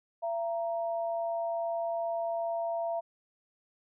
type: tone pair together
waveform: sine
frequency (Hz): 674.8 / 932.3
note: E5 / A#5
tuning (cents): +40 / 0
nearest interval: tritone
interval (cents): 560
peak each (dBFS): -30 / -39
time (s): 0.22-3.01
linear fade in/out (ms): 20
effects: none

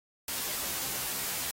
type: noise with comb filter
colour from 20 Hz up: white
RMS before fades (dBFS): -34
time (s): 0.28-1.51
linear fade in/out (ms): 2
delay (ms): 15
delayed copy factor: +0.9
effects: AAC 48 kbps

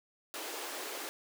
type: high-pass noise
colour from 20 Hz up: pink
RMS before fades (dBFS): -41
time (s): 0.34-1.09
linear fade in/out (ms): 0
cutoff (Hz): 300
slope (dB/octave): 48
effects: none

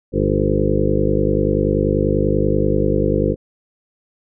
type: harmonic tone with a mistuned harmonic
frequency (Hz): 50.3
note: G1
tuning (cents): +45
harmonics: 1 / 2 / 3 / 4 / 6 / 7 / 8 / 9 / 10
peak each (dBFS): -23 / -23 / -23 / -23 / -23 / -23 / -23 / -23 / -23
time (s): 0.12-3.36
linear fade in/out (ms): 50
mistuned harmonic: 10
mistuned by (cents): +36
effects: none

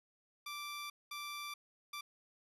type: tone bursts at uneven times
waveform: 15% pulse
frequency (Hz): 1173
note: D6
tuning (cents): -2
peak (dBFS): -36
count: 3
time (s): 0.46-0.9 / 1.11-1.54 / 1.93-2.01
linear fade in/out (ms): 5
effects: resampled to 32000 Hz

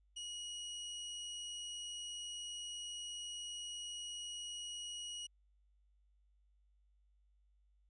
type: tone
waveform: sawtooth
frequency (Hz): 2903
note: F#7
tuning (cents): -34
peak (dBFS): -40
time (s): 0.16-5.27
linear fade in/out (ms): 10
effects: added 50 Hz sine -69 dBFS peak until 7.89 s + resampled to 22050 Hz

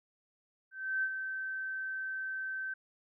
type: tone with ADSR envelope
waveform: sine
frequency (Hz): 1545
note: G6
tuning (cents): -26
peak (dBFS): -28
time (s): 0.71-2.74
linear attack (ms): 320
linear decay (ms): 59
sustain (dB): -7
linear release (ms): 7
effects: none

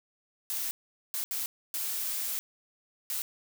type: noise bursts at uneven times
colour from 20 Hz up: blue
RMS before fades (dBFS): -33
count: 5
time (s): 0.5-0.71 / 1.14-1.24 / 1.31-1.46 / 1.74-2.39 / 3.1-3.22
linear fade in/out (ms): 0
effects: none

